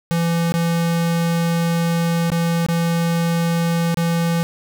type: tone with dropouts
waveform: square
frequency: 168.3 Hz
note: E3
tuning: 36 cents sharp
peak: -17 dBFS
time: 0.11-4.43 s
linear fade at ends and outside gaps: 0 ms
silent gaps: 0.521-0.54 / 2.302-2.318 / 2.664-2.686 / 3.944-3.972 s
effects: 9-bit